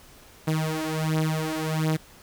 sawtooth beating tone pair, 156.6 / 158 Hz, D#3 / D#3, +11 / +27 cents, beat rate 1.4 Hz, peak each -23 dBFS, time 0.47-1.97 s, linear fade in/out 10 ms, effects pink hiss -51 dBFS RMS until 2.22 s

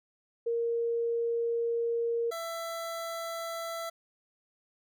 sine / 25% pulse tone pair in turn, 466.2 / 666.4 Hz, A#4 / E5, 0 / +19 cents, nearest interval tritone, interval 619 cents, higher second, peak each -27 / -31 dBFS, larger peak first, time 0.46-2.31 / 2.31-3.9 s, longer first, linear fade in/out 10 ms, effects none

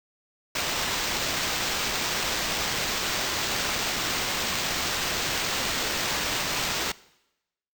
blue noise with sample-and-hold, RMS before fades -28 dBFS, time 0.55-6.92 s, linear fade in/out 5 ms, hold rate 11025 Hz, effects noise-tail reverb RT60 0.9 s tail -21 dB re dry

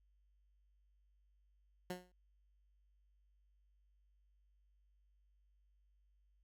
15% pulse tone with exponential decay, 180.7 Hz, F#3, 41 cents flat, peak -32 dBFS, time 1.9-2.12 s, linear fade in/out 2 ms, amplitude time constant 47 ms, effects added 50 Hz sine -70 dBFS peak until 6.43 s

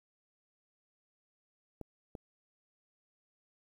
clicks, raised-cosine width 2 ms, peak -29 dBFS, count 2, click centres 1.813 / 2.152 s, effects 10-bit

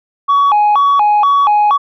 sine tone with vibrato, 970 Hz, B5, 31 cents flat, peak -5 dBFS, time 0.28-1.78 s, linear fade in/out 20 ms, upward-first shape square, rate 2.1 Hz, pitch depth 260 cents each way, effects tanh soft clip ceiling -6 dBFS

